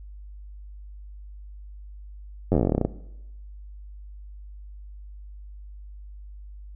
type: slowing click train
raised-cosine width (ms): 2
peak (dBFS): -8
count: 17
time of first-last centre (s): 2.52-2.85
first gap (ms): 10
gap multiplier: 1.09
effects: noise-tail reverb RT60 0.9 s tail -18 dB re dry + added 50 Hz sine -39 dBFS peak until 6.75 s